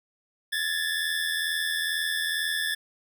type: tone pair together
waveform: 25% pulse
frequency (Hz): 1696 / 1778.2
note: G#6 / A6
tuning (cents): +36 / +18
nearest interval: minor second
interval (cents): 82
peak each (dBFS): -25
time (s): 0.52-2.75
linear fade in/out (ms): 10
effects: none